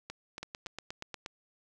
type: two click trains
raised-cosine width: 0.2 ms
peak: -22 / -23 dBFS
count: 8 / 3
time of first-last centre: 0.43-1.261 / 0.1-0.662 s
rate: 8.42 / 3.56 Hz
effects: none